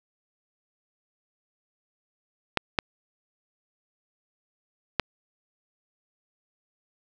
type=clicks; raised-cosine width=0.3 ms; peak=-5 dBFS; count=3; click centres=2.573 / 2.788 / 4.997 s; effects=none